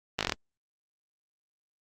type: slowing click train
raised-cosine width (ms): 0.2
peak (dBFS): -9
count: 7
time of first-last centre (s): 0.19-0.322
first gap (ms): 18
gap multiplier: 1.08
effects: Opus 32 kbps